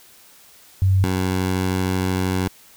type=tone pair in turn; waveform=sine / 15% pulse; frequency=95.3 / 92.96 Hz; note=G2 / F#2; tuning=-48 / +9 cents; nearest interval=unison; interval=43 cents; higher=first; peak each=-13 dBFS; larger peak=neither; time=0.82-1.04 / 1.04-2.48 s; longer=second; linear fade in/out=0 ms; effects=white hiss -49 dBFS RMS until 2.76 s